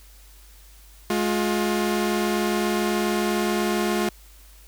sawtooth tone pair together, 211.5 / 355.7 Hz, G#3 / F4, +32 / +32 cents, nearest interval major sixth, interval 900 cents, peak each -20 dBFS, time 1.1-4.09 s, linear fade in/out 2 ms, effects added 50 Hz sine -47 dBFS peak until 4.67 s + white hiss -53 dBFS RMS until 4.67 s

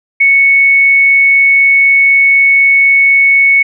sine tone, 2214 Hz, C#7, 3 cents flat, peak -4 dBFS, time 0.2-3.63 s, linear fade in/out 10 ms, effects none

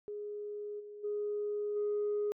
sine tone with level steps, 415.3 Hz, G#4, in tune, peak -38 / -45 / -32 / -29 dBFS, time 0.08-2.32 s, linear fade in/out 0 ms, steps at 0.79 / 1.03 / 1.75 s, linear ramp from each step 20 ms, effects tanh soft clip ceiling -27 dBFS

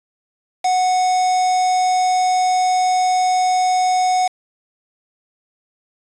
triangle tone with quantisation, 737 Hz, F#5, 7 cents flat, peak -12 dBFS, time 0.64-4.28 s, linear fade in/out 10 ms, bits 4, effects resampled to 22050 Hz

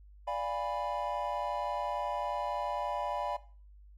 triangle chord, D diminished seventh, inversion none, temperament equal with one note detuned, 587.3 / 698.5 / 822 / 987.8 Hz, D5 / F5 / Ab5 / Cb6, 0 / 0 / -18 / 0 cents, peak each -35 / -37 / -36 / -35 dBFS, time 0.27-3.37 s, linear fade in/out 10 ms, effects noise-tail reverb RT60 0.4 s tail -17 dB re dry + added 50 Hz sine -52 dBFS peak until 3.97 s

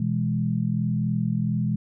sine chord, E major, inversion second, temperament equal, 123.47 / 164.81 / 207.7 Hz, B2 / E3 / G#3, 0 / 0 / 0 cents, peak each -26 dBFS, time 0-1.76 s, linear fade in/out 5 ms, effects none

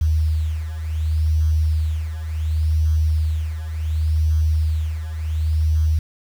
sine beating tone pair, 77.78 / 78.47 Hz, D#2 / D#2, 0 / +15 cents, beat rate 0.69 Hz, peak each -23 / -18 dBFS, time 0.01-5.99 s, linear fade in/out 5 ms, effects 7-bit

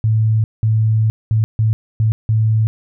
sine tone bursts at uneven times, 110 Hz, A2, in tune, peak -11 dBFS, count 6, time 0.04-0.44 / 0.63-1.1 / 1.31-1.44 / 1.59-1.73 / 2-2.12 / 2.29-2.67 s, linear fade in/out 0 ms, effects none

